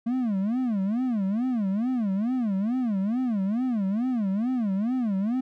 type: tone with vibrato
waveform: triangle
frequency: 222.1 Hz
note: A3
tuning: 16 cents sharp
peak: -21 dBFS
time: 0.06-5.41 s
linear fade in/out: 10 ms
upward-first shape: sine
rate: 2.3 Hz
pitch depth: 270 cents each way
effects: none